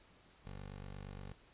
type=tone; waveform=15% pulse; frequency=48.57 Hz; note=G1; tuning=15 cents flat; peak=-40 dBFS; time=0.45-1.33 s; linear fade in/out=10 ms; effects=pink hiss -65 dBFS RMS until 1.53 s + resampled to 8000 Hz